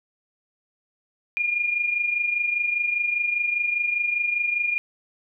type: tone pair together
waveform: sine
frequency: 2418 / 2443 Hz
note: D7 / D#7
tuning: +50 / -32 cents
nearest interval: unison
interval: 18 cents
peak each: -22 / -29 dBFS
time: 1.37-4.78 s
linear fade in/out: 0 ms
effects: none